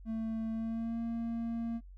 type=tone with pitch glide; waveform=triangle; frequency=223.1 to 230.6 Hz; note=A3 to A#3; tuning=+24 to -19 cents; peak=-31 dBFS; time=0.05-1.81 s; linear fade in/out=50 ms; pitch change=+57 cents; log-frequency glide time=0.51-0.99 s; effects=noise-tail reverb RT60 0.1 s tail -24 dB re dry + added 46 Hz sine -48 dBFS peak until 1.97 s